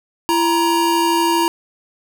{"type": "tone pair together", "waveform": "square", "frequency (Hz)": [337.7, 940.7], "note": ["E4", "A#5"], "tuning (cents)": [42, 15], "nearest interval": "octave + tritone", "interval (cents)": 1773, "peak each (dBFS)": [-18, -17], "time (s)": [0.29, 1.48], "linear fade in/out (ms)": 0, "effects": []}